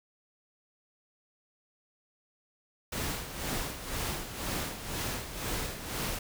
pink noise with tremolo, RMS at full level -33 dBFS, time 2.92-6.19 s, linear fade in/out 5 ms, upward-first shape sine, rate 2 Hz, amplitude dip 65%, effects none

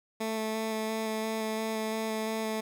15% pulse tone with vibrato, 220 Hz, A3, in tune, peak -24 dBFS, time 0.2-2.61 s, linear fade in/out 10 ms, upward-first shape square, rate 2.9 Hz, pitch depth 9 cents each way, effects none

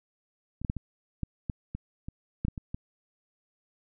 clicks, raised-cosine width 5 ms, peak -28 / -18 / -15 / -22 / -18 / -18 / -22 / -25 / -16 / -18 / -24 / -21 dBFS, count 12, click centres 0.616 / 0.648 / 0.699 / 0.767 / 1.233 / 1.498 / 1.75 / 2.085 / 2.45 / 2.483 / 2.578 / 2.745 s, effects none

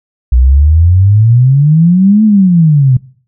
sine exponential two-way sweep, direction up then down, 59.4 to 220 to 124.4 Hz, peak -3 dBFS, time 0.32-2.97 s, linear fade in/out 5 ms, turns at 2.24 s, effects noise-tail reverb RT60 0.5 s tail -22 dB re dry

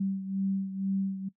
sine beating tone pair, 193.4 / 195.5 Hz, G3 / G3, -23 / -4 cents, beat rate 2.1 Hz, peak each -29 / -35 dBFS, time 0-1.29 s, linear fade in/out 10 ms, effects noise-tail reverb RT60 0.1 s tail -18 dB re dry

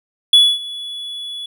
triangle tone with ADSR envelope, 3408 Hz, G#7, 44 cents sharp, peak -3 dBFS, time 0.33-1.46 s, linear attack 4 ms, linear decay 250 ms, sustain -21 dB, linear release 4 ms, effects none

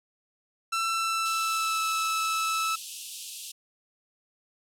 sawtooth tone with pitch glide, 1339 to 1308.4 Hz, E6 to E6, +27 to -13 cents, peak -22 dBFS, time 0.72-2.76 s, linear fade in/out 10 ms, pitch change -40 cents, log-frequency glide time 0.89-1.86 s
white high-pass noise, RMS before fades -37 dBFS, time 1.25-3.52 s, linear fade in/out 10 ms, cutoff 2600 Hz, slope 96 dB/octave
effects low-pass 11000 Hz 12 dB/octave

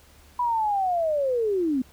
sine linear sweep, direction down, 990 to 245.6 Hz, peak -21 dBFS, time 0.39-1.82 s, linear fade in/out 5 ms, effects added 73 Hz sine -54 dBFS peak until 1.92 s + pink hiss -55 dBFS RMS until 1.92 s

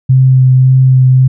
sine tone with vibrato, 130 Hz, C3, 11 cents flat, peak -3 dBFS, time 0.09-1.28 s, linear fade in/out 10 ms, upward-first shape sine, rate 1.8 Hz, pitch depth 13 cents each way, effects none

